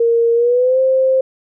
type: tone with pitch glide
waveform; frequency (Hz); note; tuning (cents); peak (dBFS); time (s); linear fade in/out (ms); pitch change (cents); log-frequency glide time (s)
sine; 464.9 to 524.9; A#4 to C5; -5 to +5; -10; 0-1.21; 5; +210; 0.34-0.8
effects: none